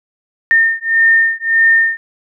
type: beating tone pair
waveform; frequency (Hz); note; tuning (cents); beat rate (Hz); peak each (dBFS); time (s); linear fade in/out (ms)
sine; 1817 / 1818.7; A#6 / A#6; -45 / -43; 1.7; -12; 0.51-1.97; 0
effects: none